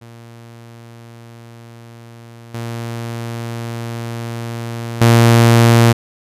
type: tone with level steps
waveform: sawtooth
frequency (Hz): 116.54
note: A#2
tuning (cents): 0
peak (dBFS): -32 / -19 / -3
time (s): 0.01-5.93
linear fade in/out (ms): 10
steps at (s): 2.54 / 5.01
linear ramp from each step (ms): 5
effects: resampled to 32000 Hz